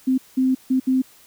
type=tone bursts at uneven times; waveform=sine; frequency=260 Hz; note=C4; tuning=11 cents flat; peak=-15 dBFS; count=4; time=0.07-0.18 / 0.37-0.55 / 0.7-0.8 / 0.87-1.02 s; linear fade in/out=10 ms; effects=white hiss -51 dBFS RMS until 1.26 s